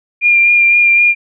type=tone with vibrato; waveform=sine; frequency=2400 Hz; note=D7; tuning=37 cents sharp; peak=-6 dBFS; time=0.21-1.15 s; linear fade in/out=50 ms; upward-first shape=sine; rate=3.9 Hz; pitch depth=17 cents each way; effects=none